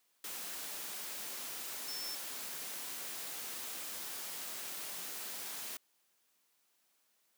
sine tone in noise, 5340 Hz, E8, 22 cents sharp, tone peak -41 dBFS, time 1.88-2.15 s, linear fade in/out 2 ms, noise white, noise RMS -43 dBFS, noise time 0.24-5.77 s, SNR -1 dB, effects white hiss -75 dBFS RMS until 7.37 s + high-pass 200 Hz 12 dB/octave

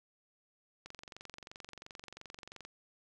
click train, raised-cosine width 0.2 ms, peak -30 dBFS, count 42, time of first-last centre 0.86-2.65 s, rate 22.9 Hz, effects none

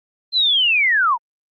sine linear sweep, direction down, 4157 to 880 Hz, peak -13 dBFS, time 0.32-1.18 s, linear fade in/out 50 ms, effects Opus 32 kbps

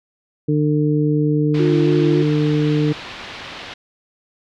harmonic tone, 150 Hz, D3, 37 cents sharp, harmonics 1 / 2 / 3, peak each -17 / -18 / -22 dBFS, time 0.48-2.93 s, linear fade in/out 10 ms
white low-pass noise, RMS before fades -34 dBFS, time 1.54-3.74 s, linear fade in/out 5 ms, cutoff 3800 Hz, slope 24 dB/octave
sine tone with vibrato, 349.2 Hz, F4, in tune, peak -16 dBFS, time 1.59-2.23 s, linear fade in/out 10 ms, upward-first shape square, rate 3.6 Hz, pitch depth 29 cents each way
effects none

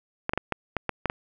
clicks, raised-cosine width 0.5 ms, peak -10 dBFS, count 8, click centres 0.294 / 0.335 / 0.376 / 0.523 / 0.767 / 0.893 / 1.057 / 1.099 s, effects none

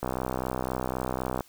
click train, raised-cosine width 1 ms, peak -15 dBFS, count 89, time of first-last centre 0.03-1.407 s, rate 63.9 Hz, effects white hiss -57 dBFS RMS until 1.48 s

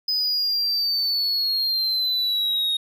triangle exponential sweep, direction down, 5030 to 3729 Hz, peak -19 dBFS, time 0.08-2.77 s, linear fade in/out 5 ms, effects none

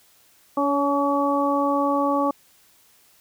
harmonic tone with a mistuned harmonic, 283.5 Hz, C#4, 39 cents sharp, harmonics 1 / 2 / 3 / 4, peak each -23 / -24 / -26 / -24 dBFS, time 0.57-2.31 s, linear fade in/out 5 ms, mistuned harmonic 2, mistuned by -15 cents, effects white hiss -57 dBFS RMS until 3.2 s

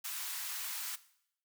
white high-pass noise, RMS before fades -40 dBFS, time 0.04-0.96 s, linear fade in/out 10 ms, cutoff 920 Hz, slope 24 dB/octave, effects noise-tail reverb RT60 0.7 s tail -17 dB re dry

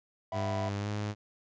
triangle chord, E suspended second, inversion none, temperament equal with one note detuned, 659.3 / 753.8 / 987.8 Hz, E5 / F#5 / B5, 0 / +32 / 0 cents, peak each -33 / -39 / -39 dBFS, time 0.32-0.69 s, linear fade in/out 2 ms
sawtooth tone with pitch glide, 100.8 to 104.35 Hz, G2 to G#2, +49 to +9 cents, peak -28 dBFS, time 0.32-1.15 s, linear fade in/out 50 ms, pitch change +60 cents, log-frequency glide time 0.78-0.89 s
effects resampled to 16000 Hz

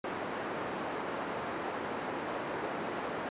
pink band-pass noise, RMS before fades -37 dBFS, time 0.04-3.29 s, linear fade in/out 2 ms, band 290 to 1500 Hz, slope 12 dB/octave, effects resampled to 8000 Hz

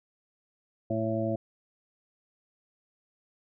harmonic tone, 111 Hz, A2, 16 cents sharp, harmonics 1 / 2 / 3 / 5 / 6, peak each -33 / -33 / -33 / -33 / -33 dBFS, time 0.9-1.36 s, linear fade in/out 5 ms, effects none

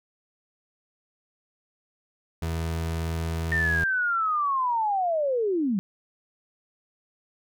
30% pulse tone, 82.1 Hz, E2, 6 cents flat, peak -24 dBFS, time 2.42-3.84 s, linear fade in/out 5 ms
sine linear sweep, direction down, 1822 to 180 Hz, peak -22 dBFS, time 3.52-5.79 s, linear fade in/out 0 ms
effects none

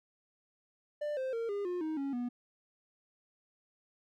triangle tone with pitch steps, 593 / 522.2 / 459.9 / 405 / 356.7 / 314.1 / 276.6 / 243.6 Hz, D5 / C5 / A#4 / G#4 / F4 / D#4 / C#4 / B3, +17 / -3 / -23 / -43 / +37 / +16 / -4 / -24 cents, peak -31 dBFS, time 1.01-2.29 s, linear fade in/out 10 ms, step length 160 ms, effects none

